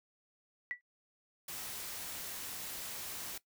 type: tone with exponential decay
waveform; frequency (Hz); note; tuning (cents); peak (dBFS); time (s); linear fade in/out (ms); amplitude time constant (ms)
sine; 1957; B6; -16; -32; 0.71-0.81; 0; 20
type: noise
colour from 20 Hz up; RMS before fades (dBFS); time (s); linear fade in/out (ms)
white; -43; 1.48-3.38; 5
effects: noise-tail reverb RT60 0.1 s tail -18 dB re dry